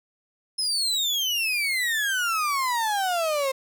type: exponential sweep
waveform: 35% pulse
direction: down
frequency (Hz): 5210 to 523.3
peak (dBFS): -21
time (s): 0.58-3.52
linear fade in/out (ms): 10
effects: none